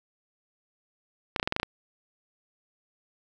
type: clicks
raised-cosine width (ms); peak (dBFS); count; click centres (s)
0.3; -10; 8; 1.362 / 1.398 / 1.429 / 1.475 / 1.524 / 1.564 / 1.599 / 1.631
effects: none